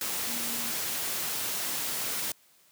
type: tone in noise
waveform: sine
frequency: 235.7 Hz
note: A#3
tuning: 19 cents sharp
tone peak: -42 dBFS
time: 0.27-0.71 s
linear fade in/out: 2 ms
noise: white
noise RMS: -32 dBFS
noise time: 0.01-2.32 s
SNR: -13 dB
effects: white hiss -62 dBFS RMS until 2.71 s + high-pass 100 Hz 12 dB/octave